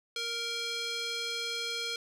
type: tone with band-pass filter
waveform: square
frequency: 466.2 Hz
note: A#4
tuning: in tune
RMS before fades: -35 dBFS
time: 0.16-1.96 s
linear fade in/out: 2 ms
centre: 3900 Hz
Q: 1.8
effects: none